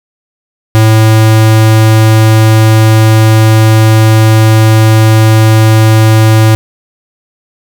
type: tone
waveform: square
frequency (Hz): 110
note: A2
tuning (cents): 0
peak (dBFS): -3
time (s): 0.75-6.55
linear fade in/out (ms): 0
effects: none